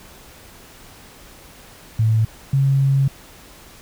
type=tone pair in turn; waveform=sine; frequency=110.8 / 136.62 Hz; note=A2 / C#3; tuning=+13 / -25 cents; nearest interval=major third; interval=362 cents; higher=second; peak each=-13 dBFS; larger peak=neither; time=1.99-2.25 / 2.53-3.08 s; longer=second; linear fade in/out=5 ms; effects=pink hiss -44 dBFS RMS until 3.81 s